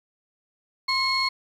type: tone cluster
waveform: sine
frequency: 1051 / 2178 / 4315 Hz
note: C6 / C#7 / C#8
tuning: +7 / -31 / -47 cents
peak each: -25 / -25 / -23 dBFS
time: 0.88-1.29 s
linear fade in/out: 10 ms
effects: tanh soft clip ceiling -16 dBFS + 9-bit